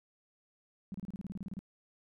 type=tone bursts; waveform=sine; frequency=193.4 Hz; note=G3; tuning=23 cents flat; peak=-37 dBFS; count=13; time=0.92-1.591 s; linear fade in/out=0 ms; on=23 ms; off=31 ms; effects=none